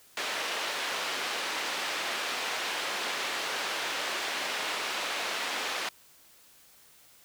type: band-pass noise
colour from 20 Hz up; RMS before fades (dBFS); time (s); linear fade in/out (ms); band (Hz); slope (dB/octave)
white; -33; 0.17-5.89; 2; 410 to 3300; 12
effects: white hiss -58 dBFS RMS until 7.24 s